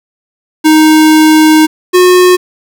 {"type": "tone pair in turn", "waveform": "square", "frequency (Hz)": [311.8, 362.6], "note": ["D#4", "F#4"], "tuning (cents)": [4, -35], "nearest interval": "minor third", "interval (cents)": 261, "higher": "second", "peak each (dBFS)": -3, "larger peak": "neither", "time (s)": [[0.64, 1.67], [1.93, 2.37]], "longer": "first", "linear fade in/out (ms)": 20, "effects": ["7-bit"]}